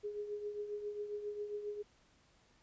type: tone with tremolo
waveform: sine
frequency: 415.3 Hz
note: G#4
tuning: in tune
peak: -36 dBFS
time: 0.03-1.83 s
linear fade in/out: 20 ms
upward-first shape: triangle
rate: 7.4 Hz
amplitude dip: 65%
effects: pink hiss -69 dBFS RMS until 2.62 s + resampled to 16000 Hz